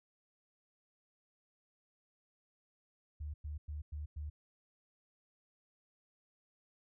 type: tone bursts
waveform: sine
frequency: 74.8 Hz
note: D2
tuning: 32 cents sharp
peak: -39 dBFS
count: 5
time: 3.2-4.3 s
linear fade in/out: 10 ms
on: 140 ms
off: 100 ms
effects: none